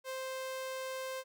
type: tone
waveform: sawtooth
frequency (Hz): 523.3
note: C5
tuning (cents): 0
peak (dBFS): -34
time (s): 0.04-1.24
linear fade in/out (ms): 50
effects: none